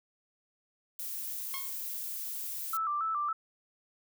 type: noise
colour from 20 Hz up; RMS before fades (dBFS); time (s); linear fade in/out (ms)
violet; -38; 0.99-2.77; 2
type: tone with exponential decay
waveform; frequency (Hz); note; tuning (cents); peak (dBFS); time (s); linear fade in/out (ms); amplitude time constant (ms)
15% pulse; 1081; C#6; -44; -29; 1.54-1.81; 0; 57
type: tone with vibrato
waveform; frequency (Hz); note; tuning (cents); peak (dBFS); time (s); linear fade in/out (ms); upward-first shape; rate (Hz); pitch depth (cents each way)
sine; 1244.5; D#6; 0; -29; 2.73-3.33; 5; square; 3.6; 94
effects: none